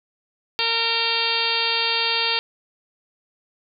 harmonic tone with a mistuned harmonic, 459.1 Hz, A#4, 26 cents flat, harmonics 1 / 2 / 3 / 4 / 5 / 6 / 7 / 8 / 9 / 10, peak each -32 / -29 / -32 / -32 / -30 / -26 / -27 / -27 / -31 / -26 dBFS, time 0.59-2.39 s, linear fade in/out 0 ms, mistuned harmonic 5, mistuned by +20 cents, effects none

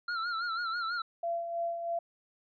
square tone with vibrato, 1377 Hz, F6, 25 cents flat, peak -32 dBFS, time 0.08-1.02 s, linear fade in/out 5 ms, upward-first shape sine, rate 6.1 Hz, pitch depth 81 cents each way
sine tone with tremolo, 680 Hz, F5, 46 cents flat, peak -29 dBFS, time 1.23-1.99 s, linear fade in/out 5 ms, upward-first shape sine, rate 3.1 Hz, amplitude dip 50%
effects resampled to 11025 Hz

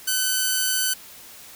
5% pulse tone, 1513 Hz, F#6, 38 cents sharp, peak -9 dBFS, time 0.07-0.94 s, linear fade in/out 10 ms, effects white hiss -44 dBFS RMS until 1.55 s

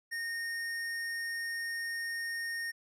square tone, 1844 Hz, A#6, 19 cents flat, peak -35 dBFS, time 0.11-2.72 s, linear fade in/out 20 ms, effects low-pass 12000 Hz 12 dB/octave

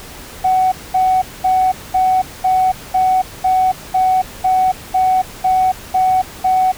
sine tone bursts, 748 Hz, F#5, 19 cents sharp, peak -9 dBFS, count 13, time 0.44-6.72 s, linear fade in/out 10 ms, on 280 ms, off 220 ms, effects tanh soft clip ceiling -6 dBFS + pink hiss -34 dBFS RMS until 6.77 s

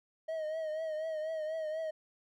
triangle tone with vibrato, 630 Hz, D#5, 21 cents sharp, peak -32 dBFS, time 0.28-1.91 s, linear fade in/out 10 ms, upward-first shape triangle, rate 4.1 Hz, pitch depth 61 cents each way, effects none

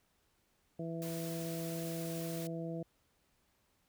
harmonic tone, 165.5 Hz, E3, 7 cents sharp, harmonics 1 / 2 / 3 / 4, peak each -40 / -43 / -45 / -46 dBFS, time 0.79-2.83 s, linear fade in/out 5 ms
white noise, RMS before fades -48 dBFS, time 1.02-2.47 s, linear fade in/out 0 ms
effects pink hiss -75 dBFS RMS until 3.88 s

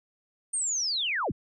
sine linear sweep, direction down, 8930 to 35.95 Hz, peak -26 dBFS, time 0.53-1.32 s, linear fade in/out 10 ms, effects none

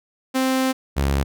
sawtooth tone pair in turn, 261.6 / 69.29 Hz, C4 / C#2, 0 / 0 cents, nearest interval octave + major seventh, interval 2300 cents, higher first, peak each -14 dBFS, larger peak neither, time 0.34-0.73 / 0.96-1.24 s, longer first, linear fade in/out 20 ms, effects none

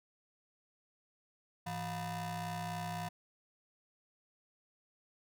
30% pulse ring-modulated tone, 272.1 Hz, C#4, 32 cents flat, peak -32 dBFS, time 1.66-3.09 s, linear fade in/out 10 ms, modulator 440 Hz, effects none

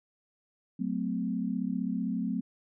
sine chord, F# diminished, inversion none, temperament equal with one note detuned, 185 / 220 / 256.1 Hz, F#3 / A3 / C4, 0 / 0 / -37 cents, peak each -33 dBFS, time 0.79-2.41 s, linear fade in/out 10 ms, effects none

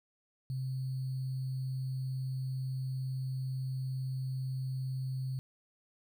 sine tone with sample-and-hold, 131.1 Hz, C3, 4 cents sharp, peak -33 dBFS, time 0.5-5.39 s, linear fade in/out 0 ms, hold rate 4410 Hz, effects none

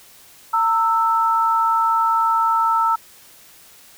sine tone pair together, 912 / 1318.7 Hz, A#5 / E6, -38 / 0 cents, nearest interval tritone, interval 638 cents, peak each -18 / -17 dBFS, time 0.53-2.96 s, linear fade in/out 10 ms, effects white hiss -47 dBFS RMS until 3.97 s

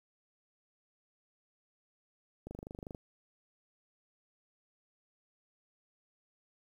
click train, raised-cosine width 2 ms, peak -30 dBFS, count 13, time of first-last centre 2.47-2.948 s, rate 25.1 Hz, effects 10-bit

